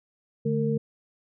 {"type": "tone cluster", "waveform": "sine", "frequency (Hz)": [145.5, 217.2, 457.8], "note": ["D3", "A3", "A#4"], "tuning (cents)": [-16, -22, -31], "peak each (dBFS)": -27, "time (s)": [0.45, 0.78], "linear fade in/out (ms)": 10, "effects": []}